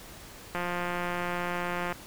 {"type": "click train", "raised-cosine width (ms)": 0.5, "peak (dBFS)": -17, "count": 243, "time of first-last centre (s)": [0.55, 1.925], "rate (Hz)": 176, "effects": ["pink hiss -47 dBFS RMS until 2.06 s"]}